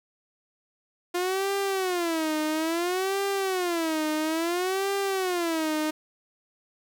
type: tone with vibrato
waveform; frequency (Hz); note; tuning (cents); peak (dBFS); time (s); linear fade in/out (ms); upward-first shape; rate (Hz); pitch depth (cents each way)
sawtooth; 349.2; F4; 0; -21; 1.14-5.91; 10; sine; 0.59; 220
effects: 10-bit